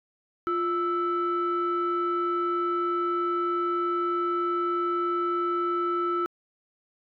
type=tone pair together; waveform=sine; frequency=349.2 / 1318.4 Hz; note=F4 / E6; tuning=0 / 0 cents; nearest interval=octave + major seventh; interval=2300 cents; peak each=-26 / -25 dBFS; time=0.47-6.26 s; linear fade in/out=0 ms; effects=tanh soft clip ceiling -19 dBFS